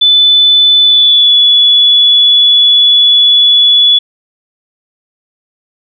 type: tone with pitch glide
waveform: sine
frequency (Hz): 3500 to 3418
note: A7 to G#7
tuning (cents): -10 to +49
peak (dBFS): -3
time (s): 0.01-3.99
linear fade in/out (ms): 10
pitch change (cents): -41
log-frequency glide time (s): 0.82-1.33
effects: none